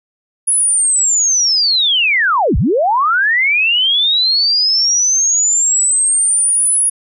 sine linear two-way sweep, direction down then up, 10460 to 38.65 to 10460 Hz, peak -10 dBFS, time 0.47-6.9 s, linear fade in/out 10 ms, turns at 2.57 s, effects none

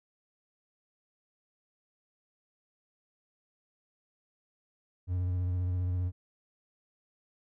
triangle tone with vibrato, 90.2 Hz, F#2, 44 cents flat, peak -26 dBFS, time 5.07-6.12 s, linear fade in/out 50 ms, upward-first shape triangle, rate 15 Hz, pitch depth 35 cents each way, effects none

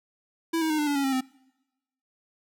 square tone with pitch steps, 329.6 / 318.6 / 307.9 / 297.6 / 287.6 / 278 / 268.6 / 259.6 Hz, E4 / D#4 / D#4 / D4 / D4 / C#4 / C4 / C4, 0 / +41 / -18 / +23 / -36 / +5 / +46 / -13 cents, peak -24 dBFS, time 0.53-1.21 s, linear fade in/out 10 ms, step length 85 ms, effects noise-tail reverb RT60 1.0 s tail -25 dB re dry

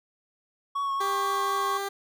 triangle tone with vibrato, 1108.7 Hz, C#6, in tune, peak -24 dBFS, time 0.75-1.78 s, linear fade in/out 10 ms, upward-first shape triangle, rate 4.1 Hz, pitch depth 25 cents each way
15% pulse tone, 396.7 Hz, G4, 21 cents sharp, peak -23 dBFS, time 1-1.89 s, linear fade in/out 10 ms
effects none

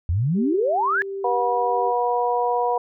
sine exponential sweep, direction up, 77.78 to 1760 Hz, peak -18 dBFS, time 0.09-1.02 s, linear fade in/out 0 ms
sine tone with tremolo, 392 Hz, G4, in tune, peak -26 dBFS, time 0.34-1.93 s, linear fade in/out 50 ms, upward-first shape sine, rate 1.4 Hz, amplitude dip 40%
harmonic tone, 242.3 Hz, B3, 33 cents flat, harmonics 2 / 3 / 4, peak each -23 / -23 / -23 dBFS, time 1.24-2.78 s, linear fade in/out 5 ms
effects none

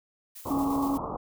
blue noise with tremolo, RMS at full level -44 dBFS, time 0.35-0.98 s, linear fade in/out 10 ms, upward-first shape square, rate 8.5 Hz, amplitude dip 35%
white low-pass noise, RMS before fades -34 dBFS, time 0.45-1.17 s, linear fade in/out 10 ms, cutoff 1200 Hz, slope 96 dB/octave
harmonic tone, 277.2 Hz, C#4, in tune, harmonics 1 / 3 / 4, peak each -25 / -35 / -37 dBFS, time 0.5-0.98 s, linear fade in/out 10 ms
effects none

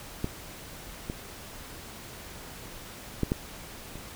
clicks, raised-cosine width 3 ms, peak -15 / -20 / -12 / -12 / -29 dBFS, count 5, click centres 0.244 / 1.099 / 3.233 / 3.319 / 3.956 s, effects pink hiss -44 dBFS RMS until 4.15 s

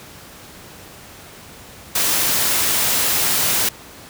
white noise, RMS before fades -18 dBFS, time 1.95-3.69 s, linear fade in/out 5 ms, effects pink hiss -40 dBFS RMS until 4.09 s + high-pass 60 Hz 12 dB/octave

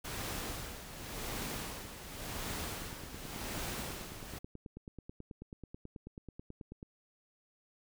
pink noise with tremolo, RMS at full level -39 dBFS, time 0.04-4.39 s, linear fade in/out 10 ms, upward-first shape sine, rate 0.9 Hz, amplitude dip 65%
click train, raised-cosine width 3 ms, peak -33 dBFS, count 38, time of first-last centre 2.82-6.829 s, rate 9.23 Hz
effects none

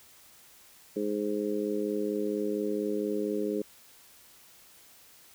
harmonic tone, 104.3 Hz, G#2, 8 cents sharp, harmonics 2 / 3 / 4 / 5, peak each -35 / -33 / -31 / -37 dBFS, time 0.96-3.62 s, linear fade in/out 5 ms, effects white hiss -56 dBFS RMS until 5.34 s

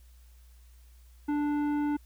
triangle tone with tanh clipping, 293.7 Hz, D4, in tune, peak -28 dBFS, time 1.28-1.97 s, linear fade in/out 10 ms, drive 16 dB, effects added 60 Hz sine -52 dBFS peak until 2.05 s + white hiss -66 dBFS RMS until 2.05 s

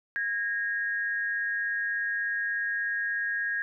sine tone pair together, 1638.4 / 1855 Hz, G#6 / A#6, -24 / -9 cents, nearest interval major second, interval 215 cents, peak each -28 / -33 dBFS, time 0.16-3.62 s, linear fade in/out 0 ms, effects none

